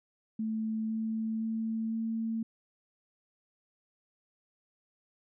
sine tone with pitch steps, 220 / 221.7 / 223.3 / 225 Hz, A3 / A3 / A3 / A3, 0 / +13 / +26 / +39 cents, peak -30 dBFS, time 0.39-2.43 s, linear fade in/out 5 ms, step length 510 ms, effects none

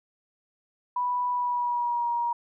sine tone with pitch glide, 985 to 948.2 Hz, B5 to A#5, -5 to +29 cents, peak -24 dBFS, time 0.96-2.33 s, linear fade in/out 5 ms, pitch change -66 cents, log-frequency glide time 1.3-2.1 s, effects none

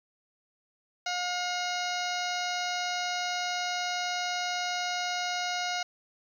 harmonic tone with a mistuned harmonic, 716 Hz, F5, 43 cents sharp, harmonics 1 / 2 / 3 / 4 / 5 / 6 / 7 / 8 / 9, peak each -33 / -36 / -38 / -39 / -40 / -41 / -41 / -42 / -43 dBFS, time 1.06-5.83 s, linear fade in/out 5 ms, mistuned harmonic 5, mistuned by +110 cents, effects 10-bit

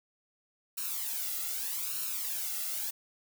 blue noise with flanger, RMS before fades -35 dBFS, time 0.77-2.91 s, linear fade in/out 10 ms, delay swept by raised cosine 0.72 to 1.51 ms, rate 0.82 Hz, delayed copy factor +0.75, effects none

